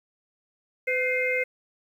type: harmonic tone with a mistuned harmonic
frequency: 506 Hz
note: B4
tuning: 42 cents sharp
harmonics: 1 / 3 / 4 / 5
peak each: -27 / -36 / -25 / -34 dBFS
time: 0.87-1.44 s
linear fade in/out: 10 ms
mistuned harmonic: 4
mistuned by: +69 cents
effects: 9-bit